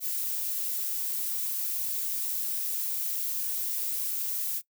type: noise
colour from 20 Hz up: violet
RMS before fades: -31 dBFS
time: 0-4.62 s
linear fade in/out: 50 ms
effects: noise-tail reverb RT60 0.1 s tail -20 dB re dry